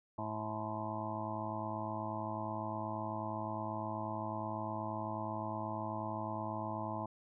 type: harmonic tone with a mistuned harmonic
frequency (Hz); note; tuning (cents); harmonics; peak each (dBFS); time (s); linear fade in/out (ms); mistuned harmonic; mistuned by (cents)
108.2; A2; -29; 1 / 2 / 3 / 5 / 6 / 7 / 8 / 9 / 10; -44 / -45 / -46 / -52 / -44 / -51 / -43 / -47 / -46; 0.18-7.06; 5; 10; -61
effects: none